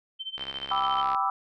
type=tone with tremolo; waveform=sine; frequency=3100 Hz; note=G7; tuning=20 cents flat; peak=-30 dBFS; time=0.19-1.04 s; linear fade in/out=20 ms; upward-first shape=sine; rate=14 Hz; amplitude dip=90%
type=click train; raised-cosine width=0.3 ms; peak=-22 dBFS; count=53; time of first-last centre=0.38-1.147 s; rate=67.8 Hz
type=chord; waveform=sine; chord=E minor seventh; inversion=first; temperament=equal; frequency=784 / 987.8 / 1174.7 / 1318.5 Hz; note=G5 / B5 / D6 / E6; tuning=0 / 0 / 0 / 0 cents; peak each=-29 dBFS; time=0.71-1.3 s; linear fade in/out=2 ms
effects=none